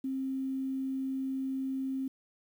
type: tone with quantisation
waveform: sine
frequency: 266 Hz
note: C4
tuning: 29 cents sharp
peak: -31 dBFS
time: 0.04-2.08 s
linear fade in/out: 5 ms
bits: 10
effects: none